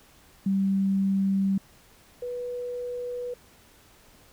sine tone pair in turn, 194.5 / 490.1 Hz, G3 / B4, -13 / -13 cents, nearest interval octave + major third, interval 1600 cents, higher second, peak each -21 / -30 dBFS, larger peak first, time 0.46-1.58 / 2.22-3.34 s, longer neither, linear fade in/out 5 ms, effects pink hiss -56 dBFS RMS until 4.32 s

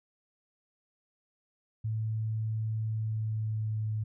sine tone with pitch glide, 110 to 108.24 Hz, A2 to A2, 0 to -28 cents, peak -29 dBFS, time 1.84-4.04 s, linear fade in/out 10 ms, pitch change -28 cents, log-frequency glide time 2.86-3.93 s, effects none

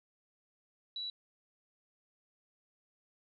sine tone, 3928 Hz, B7, 10 cents flat, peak -37 dBFS, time 0.96-1.1 s, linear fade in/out 2 ms, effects AAC 48 kbps

